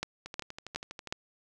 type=two click trains; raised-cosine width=0.2 ms; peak=-15 / -24 dBFS; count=4 / 11; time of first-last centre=0.03-1.125 / 0.26-1.073 s; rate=2.74 / 12.3 Hz; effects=none